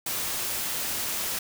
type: noise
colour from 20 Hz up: white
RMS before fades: -30 dBFS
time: 0.06-1.39 s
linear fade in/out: 5 ms
effects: none